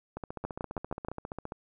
two click trains, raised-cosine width 1 ms, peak -23 / -19 dBFS, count 21 / 5, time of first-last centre 0.17-1.521 / 0.45-1.085 s, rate 14.8 / 6.3 Hz, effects none

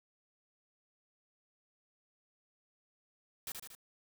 white noise with echo, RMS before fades -41 dBFS, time 3.47-3.52 s, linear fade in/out 2 ms, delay 77 ms, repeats 3, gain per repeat -4 dB, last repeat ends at 3.751 s, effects none

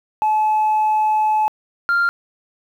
sine tone pair in turn, 860 / 1392.9 Hz, A5 / F6, -40 / -5 cents, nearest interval minor sixth, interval 835 cents, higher second, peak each -12 dBFS, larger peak neither, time 0.22-1.48 / 1.89-2.09 s, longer first, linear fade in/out 0 ms, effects tanh soft clip ceiling -12 dBFS + 8-bit

